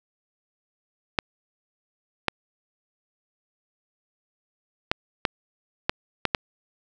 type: clicks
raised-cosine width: 0.3 ms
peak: -4 dBFS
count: 7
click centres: 1.188 / 2.283 / 4.915 / 5.252 / 5.895 / 6.253 / 6.348 s
effects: none